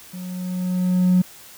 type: tone with level ramp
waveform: triangle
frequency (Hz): 182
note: F#3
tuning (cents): -28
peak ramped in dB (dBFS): -29 to -8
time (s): 0.13-1.22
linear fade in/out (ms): 10
effects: tanh soft clip ceiling -9 dBFS + white hiss -44 dBFS RMS until 1.57 s